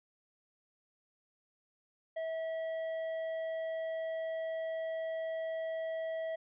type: tone with tanh clipping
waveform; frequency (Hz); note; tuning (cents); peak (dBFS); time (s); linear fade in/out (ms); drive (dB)
sine; 648; E5; -30; -36; 2.16-6.36; 10; 8
effects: resampled to 8000 Hz